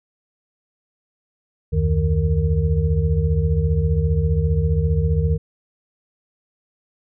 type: tone cluster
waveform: sine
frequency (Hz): 72.9 / 87.9 / 155.5 / 460.1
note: D2 / F2 / D#3 / A#4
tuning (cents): -12 / +12 / -1 / -23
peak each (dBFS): -20 / -20 / -21 / -27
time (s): 1.72-5.38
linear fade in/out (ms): 20
effects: none